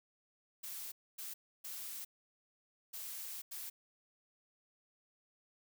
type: noise bursts at uneven times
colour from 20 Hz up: blue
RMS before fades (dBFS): -45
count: 5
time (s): 0.63-0.92 / 1.18-1.34 / 1.64-2.05 / 2.93-3.42 / 3.51-3.7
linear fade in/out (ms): 10
effects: none